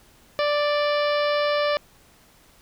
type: harmonic tone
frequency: 587.3 Hz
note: D5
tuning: in tune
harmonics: 1 / 2 / 3 / 4 / 5 / 6 / 7 / 8 / 9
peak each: -21 / -27 / -31 / -33 / -35 / -37 / -38 / -39 / -40 dBFS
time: 0.39-1.77 s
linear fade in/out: 0 ms
effects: pink hiss -55 dBFS RMS until 2.61 s